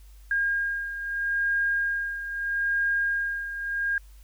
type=beating tone pair; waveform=sine; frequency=1618 / 1618.78 Hz; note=G#6 / G#6; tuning=-46 / -45 cents; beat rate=0.78 Hz; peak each=-25 / -31 dBFS; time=0.31-3.98 s; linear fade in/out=2 ms; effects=added 50 Hz sine -46 dBFS peak until 4.23 s + white hiss -61 dBFS RMS until 4.23 s